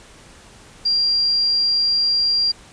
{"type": "tone", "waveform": "sine", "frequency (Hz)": 4763, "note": "D8", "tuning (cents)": 24, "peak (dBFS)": -15, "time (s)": [0.85, 2.52], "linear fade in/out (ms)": 10, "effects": ["pink hiss -45 dBFS RMS until 2.72 s", "resampled to 22050 Hz"]}